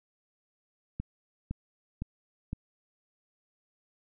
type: click train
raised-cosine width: 5 ms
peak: -21 dBFS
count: 4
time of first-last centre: 1-2.531 s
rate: 1.96 Hz
effects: none